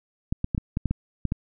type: clicks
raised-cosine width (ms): 5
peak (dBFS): -12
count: 9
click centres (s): 0.325 / 0.444 / 0.548 / 0.579 / 0.771 / 0.857 / 0.91 / 1.253 / 1.321
effects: none